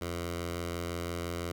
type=tone with notch filter; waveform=10% pulse; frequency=85.9 Hz; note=F2; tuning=28 cents flat; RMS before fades=-36 dBFS; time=0.01-1.52 s; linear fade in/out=5 ms; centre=210 Hz; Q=1.6; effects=none